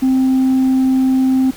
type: tone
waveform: sine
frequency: 261.6 Hz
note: C4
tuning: in tune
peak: -8 dBFS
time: 0.02-1.51 s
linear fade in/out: 10 ms
effects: tanh soft clip ceiling -9 dBFS + pink hiss -37 dBFS RMS until 1.56 s